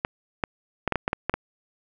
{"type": "clicks", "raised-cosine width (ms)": 0.5, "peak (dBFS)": -8, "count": 9, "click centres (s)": [0.049, 0.438, 0.877, 0.923, 0.957, 1.079, 1.131, 1.296, 1.34], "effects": []}